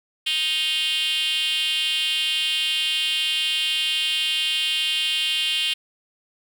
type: tone with high-pass filter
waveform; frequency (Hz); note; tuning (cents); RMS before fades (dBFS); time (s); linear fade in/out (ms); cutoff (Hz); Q
5% pulse; 311.9; D#4; +4; -23; 0.26-5.74; 10; 3000; 5.7
effects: none